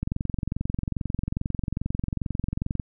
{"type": "click train", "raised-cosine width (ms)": 5, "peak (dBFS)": -14, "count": 63, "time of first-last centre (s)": [0.03, 2.798], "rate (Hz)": 22.4, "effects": []}